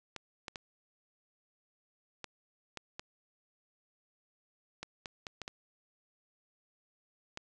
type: clicks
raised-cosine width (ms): 0.2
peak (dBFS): -23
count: 12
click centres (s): 0.163 / 0.482 / 0.558 / 2.243 / 2.773 / 2.995 / 4.83 / 5.058 / 5.268 / 5.417 / 5.479 / 7.374
effects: resampled to 22050 Hz